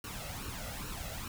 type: noise with flanger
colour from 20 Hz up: pink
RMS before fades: -41 dBFS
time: 0.04-1.28 s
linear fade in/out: 2 ms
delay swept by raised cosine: 0.71 to 1.52 ms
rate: 2.4 Hz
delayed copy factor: +0.65
effects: none